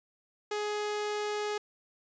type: tone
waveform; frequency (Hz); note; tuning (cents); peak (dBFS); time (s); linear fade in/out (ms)
sawtooth; 418.5; G#4; +13; -27; 0.51-1.58; 5
effects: resampled to 16000 Hz